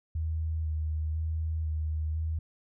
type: tone with vibrato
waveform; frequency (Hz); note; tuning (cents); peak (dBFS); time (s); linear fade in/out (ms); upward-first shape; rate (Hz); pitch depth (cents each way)
sine; 78.8; D#2; +23; -28; 0.15-2.39; 5; square; 1; 20
effects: none